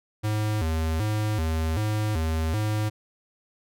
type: tone with vibrato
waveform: square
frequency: 92.5 Hz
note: F#2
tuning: in tune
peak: -24 dBFS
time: 0.23-2.9 s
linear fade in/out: 20 ms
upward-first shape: square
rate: 1.3 Hz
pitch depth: 250 cents each way
effects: none